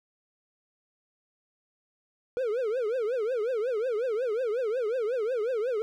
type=tone with vibrato; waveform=triangle; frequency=468.1 Hz; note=A#4; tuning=7 cents sharp; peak=-24 dBFS; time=2.37-5.82 s; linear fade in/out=0 ms; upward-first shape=triangle; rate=5.5 Hz; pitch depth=250 cents each way; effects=none